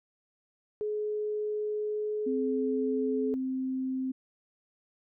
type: tone with pitch glide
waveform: sine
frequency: 422.7 to 427.4 Hz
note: G#4 to G#4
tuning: +31 to +50 cents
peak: -29 dBFS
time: 0.81-3.34 s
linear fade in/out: 0 ms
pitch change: +19 cents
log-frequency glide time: 1.84-2.91 s
type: tone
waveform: sine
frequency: 261 Hz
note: C4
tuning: 4 cents flat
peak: -29 dBFS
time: 2.26-4.12 s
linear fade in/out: 10 ms
effects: none